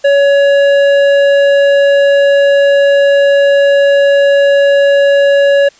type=tone with hard clipping; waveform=sine; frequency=562 Hz; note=C#5; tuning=24 cents sharp; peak=-7 dBFS; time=0.04-5.69 s; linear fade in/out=10 ms; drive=10 dB; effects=white hiss -44 dBFS RMS until 5.79 s + resampled to 16000 Hz